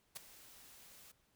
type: noise with ADSR envelope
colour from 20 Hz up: white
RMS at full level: -42 dBFS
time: 0.15-1.12 s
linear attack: 17 ms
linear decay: 8 ms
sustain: -17 dB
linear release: 9 ms
effects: pink hiss -75 dBFS RMS until 1.35 s